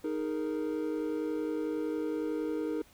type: chord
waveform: triangle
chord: D# suspended fourth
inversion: none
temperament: equal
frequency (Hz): 311.1 / 415.3 / 466.2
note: D#4 / G#4 / A#4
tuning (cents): 0 / 0 / 0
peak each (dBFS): -31 / -36 / -34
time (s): 0.04-2.82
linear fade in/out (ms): 5
effects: pink hiss -60 dBFS RMS until 2.93 s